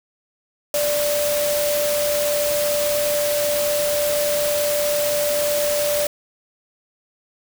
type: tone in noise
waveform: sine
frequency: 587.3 Hz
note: D5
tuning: in tune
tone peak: -19 dBFS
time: 0.74-6.07 s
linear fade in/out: 2 ms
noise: white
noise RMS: -25 dBFS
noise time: 0.74-6.07 s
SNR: +3 dB
effects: none